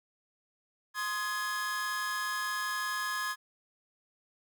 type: chord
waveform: 45% pulse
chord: Ab major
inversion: first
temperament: equal with one note detuned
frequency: 1046.5 / 1244.5 / 1683.4 Hz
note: C6 / Eb6 / Ab6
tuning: 0 / 0 / +23 cents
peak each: -37 / -39 / -34 dBFS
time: 0.94-3.36 s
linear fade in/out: 50 ms
effects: none